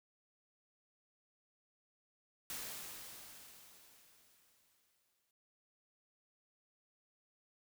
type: noise with exponential decay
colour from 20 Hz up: white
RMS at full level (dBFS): -43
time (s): 2.5-5.31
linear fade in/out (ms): 1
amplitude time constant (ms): 610
effects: none